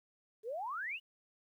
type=exponential sweep; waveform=sine; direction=up; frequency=413.3 to 3011 Hz; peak=-37 dBFS; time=0.43-1 s; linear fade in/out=50 ms; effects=12-bit